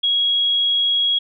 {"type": "tone", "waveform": "sine", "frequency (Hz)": 3312, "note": "G#7", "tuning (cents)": -5, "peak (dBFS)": -15, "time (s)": [0.03, 1.19], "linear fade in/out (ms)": 10, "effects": []}